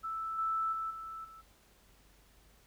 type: tone with level steps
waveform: sine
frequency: 1318.5 Hz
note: E6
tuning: in tune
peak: -35 / -30 / -34 / -41 / -50 dBFS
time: 0.03-1.42 s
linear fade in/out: 20 ms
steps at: 0.38 / 0.72 / 0.9 / 1.24 s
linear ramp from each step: 10 ms
effects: added 49 Hz sine -65 dBFS peak until 2.66 s + pink hiss -65 dBFS RMS until 2.66 s